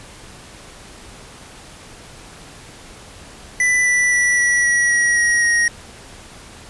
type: tone with pitch steps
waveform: square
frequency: 1989 / 1973 / 1957.1 / 1941.3 / 1925.7 / 1910.2 / 1894.8 / 1879.5 Hz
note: B6 / B6 / B6 / B6 / B6 / A#6 / A#6 / A#6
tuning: +12 / -2 / -16 / -30 / -44 / +42 / +28 / +14 cents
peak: -14 dBFS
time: 3.6-5.68 s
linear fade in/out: 2 ms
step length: 260 ms
effects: pink hiss -40 dBFS RMS until 6.69 s + resampled to 24000 Hz